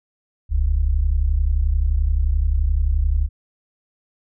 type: tone pair together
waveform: sine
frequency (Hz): 40.3 / 71.8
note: E1 / D2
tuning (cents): -38 / -39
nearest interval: minor seventh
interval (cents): 999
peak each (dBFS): -18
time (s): 0.49-3.29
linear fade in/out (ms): 50
effects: none